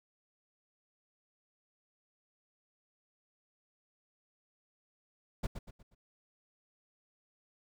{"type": "noise with echo", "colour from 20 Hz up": "brown", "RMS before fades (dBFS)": -33, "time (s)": [5.43, 5.47], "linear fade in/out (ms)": 10, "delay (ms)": 120, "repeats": 4, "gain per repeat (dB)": -8, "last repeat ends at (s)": 5.95, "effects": []}